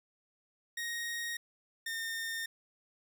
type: tone pair in turn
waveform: sawtooth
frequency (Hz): 1871 / 1821.9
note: A#6 / A#6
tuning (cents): +6 / -40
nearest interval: unison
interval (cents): 46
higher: first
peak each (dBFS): -32 / -32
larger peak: neither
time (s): 0.77-1.37 / 1.86-2.46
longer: neither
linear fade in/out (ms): 5
effects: none